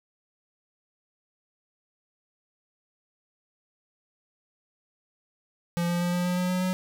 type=tone with pitch steps; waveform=square; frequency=172.2 / 173.9 / 175.62 / 177.35 / 179.1 / 180.87 / 182.65 / 184.45 Hz; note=F3 / F3 / F3 / F3 / F3 / F#3 / F#3 / F#3; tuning=-24 / -7 / +10 / +27 / +44 / -39 / -22 / -5 cents; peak=-25 dBFS; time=5.77-6.73 s; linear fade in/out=0 ms; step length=120 ms; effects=none